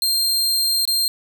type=tone with dropouts; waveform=sawtooth; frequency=4186 Hz; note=C8; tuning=in tune; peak=-14 dBFS; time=0.02-1.08 s; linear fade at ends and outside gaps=1 ms; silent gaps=0.853-0.876 s; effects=none